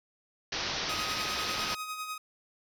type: low-pass noise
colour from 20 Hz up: white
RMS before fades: -34 dBFS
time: 0.52-1.75 s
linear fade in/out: 5 ms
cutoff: 5900 Hz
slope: 96 dB/octave
type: tone with tremolo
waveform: sawtooth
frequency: 1256 Hz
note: D#6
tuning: 16 cents sharp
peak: -30 dBFS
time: 0.89-2.18 s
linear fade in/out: 5 ms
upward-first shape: sine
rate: 10 Hz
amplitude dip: 50%
effects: none